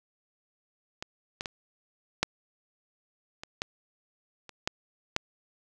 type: clicks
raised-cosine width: 0.2 ms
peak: -18 / -16 / -17 / -6 / -22 / -13 / -27 / -10 / -8 dBFS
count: 9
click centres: 1.025 / 1.409 / 1.458 / 2.23 / 3.435 / 3.619 / 4.493 / 4.675 / 5.164 s
effects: none